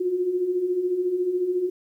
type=beating tone pair; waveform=sine; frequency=349.2 / 363.2 Hz; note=F4 / F#4; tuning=0 / -32 cents; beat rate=14 Hz; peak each=-30 / -22 dBFS; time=0-1.7 s; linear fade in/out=10 ms; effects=10-bit